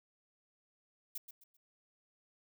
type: noise with echo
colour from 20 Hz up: violet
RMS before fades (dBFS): -41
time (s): 1.15-1.18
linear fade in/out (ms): 5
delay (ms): 130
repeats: 3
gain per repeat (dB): -10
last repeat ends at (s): 1.57
effects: none

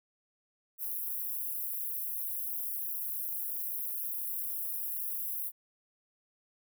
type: high-pass noise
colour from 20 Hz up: white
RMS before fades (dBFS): -36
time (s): 0.78-5.52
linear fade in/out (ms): 50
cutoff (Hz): 11000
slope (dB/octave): 48
effects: none

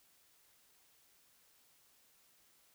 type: silence
effects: white hiss -69 dBFS RMS until 2.74 s

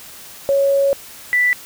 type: tone pair in turn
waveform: sine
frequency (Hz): 554.4 / 1975.7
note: C#5 / B6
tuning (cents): 0 / 0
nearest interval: octave + minor seventh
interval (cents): 2200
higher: second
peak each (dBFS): -12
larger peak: neither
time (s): 0.49-0.93 / 1.33-1.53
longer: first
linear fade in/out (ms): 0
effects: white hiss -38 dBFS RMS until 1.65 s

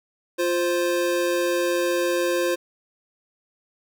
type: tone pair together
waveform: square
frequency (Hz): 349.5 / 523.7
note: F4 / C5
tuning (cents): +1 / +1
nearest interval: perfect fifth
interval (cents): 700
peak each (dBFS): -24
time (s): 0.38-2.56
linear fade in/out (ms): 20
effects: none

